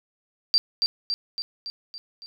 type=tone with echo; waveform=sine; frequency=4699 Hz; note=D8; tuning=in tune; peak=-15 dBFS; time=0.54-0.58 s; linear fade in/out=0 ms; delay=280 ms; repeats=6; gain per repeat=-4 dB; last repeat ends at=2.26 s; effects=none